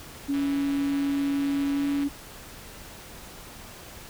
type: tone with pitch glide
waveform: sine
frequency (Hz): 280.5 to 283.1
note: C#4 to C#4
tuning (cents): +21 to +37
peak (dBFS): -23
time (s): 0.28-2.09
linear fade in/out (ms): 20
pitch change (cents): +16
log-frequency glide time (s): 1.66-1.89
type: click train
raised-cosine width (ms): 0.3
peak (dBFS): -25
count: 279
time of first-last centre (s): 0.34-2.035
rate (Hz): 164
effects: pink hiss -44 dBFS RMS until 4.09 s